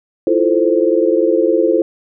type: chord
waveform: sine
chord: F major seventh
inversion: third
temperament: equal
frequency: 329.6 / 349.2 / 440 / 523.3 Hz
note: E4 / F4 / A4 / C5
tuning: 0 / 0 / 0 / 0 cents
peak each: -16 dBFS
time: 0.27-1.82 s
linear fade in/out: 2 ms
effects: none